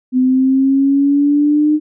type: exponential sweep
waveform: sine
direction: up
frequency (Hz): 253.4 to 305.6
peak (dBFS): -9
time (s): 0.12-1.8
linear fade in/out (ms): 50
effects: none